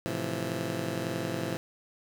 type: chord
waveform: 15% pulse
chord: F major seventh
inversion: first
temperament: just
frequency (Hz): 109.13 / 130.96 / 163.7 / 174.61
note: A2 / C3 / E3 / F3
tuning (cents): -14 / +2 / -12 / 0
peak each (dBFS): -31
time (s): 0.06-1.57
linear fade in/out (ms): 0
effects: none